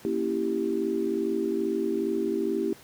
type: chord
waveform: sine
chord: A# diminished seventh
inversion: none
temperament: equal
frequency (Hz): 233.1 / 277.2 / 329.6 / 392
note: A#3 / C#4 / E4 / G4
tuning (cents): 0 / 0 / 0 / 0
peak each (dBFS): -32 / -34 / -29 / -28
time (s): 0.05-2.73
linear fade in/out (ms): 0
effects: pink hiss -51 dBFS RMS until 2.83 s + high-pass 100 Hz 12 dB/octave